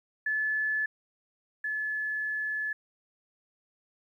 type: tone pair in turn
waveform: sine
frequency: 1728 / 1721.1 Hz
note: A6 / A6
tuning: -32 / -39 cents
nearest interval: unison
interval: 7 cents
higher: first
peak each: -26 / -29 dBFS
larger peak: first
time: 0.26-0.86 / 1.64-2.73 s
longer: second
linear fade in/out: 5 ms
effects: 11-bit